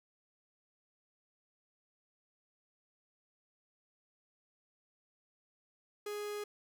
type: tone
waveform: 45% pulse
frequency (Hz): 415.3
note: G#4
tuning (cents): 0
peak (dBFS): -38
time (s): 6.06-6.44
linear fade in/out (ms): 5
effects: none